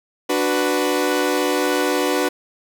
sawtooth chord, B minor, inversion first, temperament equal, 293.7 / 370 / 493.9 Hz, D4 / F#4 / B4, 0 / 0 / 0 cents, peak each -18 dBFS, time 0.29-2.29 s, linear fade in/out 10 ms, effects none

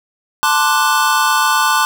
square chord, D dominant seventh, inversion second, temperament equal, 880 / 1046.5 / 1174.7 / 1480 Hz, A5 / C6 / D6 / F#6, 0 / 0 / 0 / 0 cents, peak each -18 dBFS, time 0.43-1.85 s, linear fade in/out 0 ms, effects none

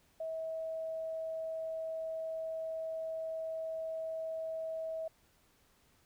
sine tone, 645 Hz, E5, 38 cents flat, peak -36 dBFS, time 0.2-5.08 s, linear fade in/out 5 ms, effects pink hiss -69 dBFS RMS until 6.05 s

